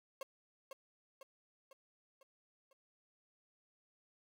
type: tone with echo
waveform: 30% pulse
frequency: 540 Hz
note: C#5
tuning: 45 cents flat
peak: -39 dBFS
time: 0.21-0.23 s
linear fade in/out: 2 ms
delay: 500 ms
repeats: 5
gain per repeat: -5 dB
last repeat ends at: 2.73 s
effects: none